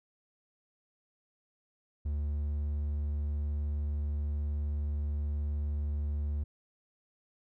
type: tone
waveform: triangle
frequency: 73.42 Hz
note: D2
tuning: in tune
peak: -28 dBFS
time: 2.05-6.44 s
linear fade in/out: 10 ms
effects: none